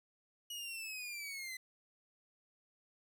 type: linear sweep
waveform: sawtooth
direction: down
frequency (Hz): 2914 to 2016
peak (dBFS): -39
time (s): 0.5-1.57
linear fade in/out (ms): 5
effects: none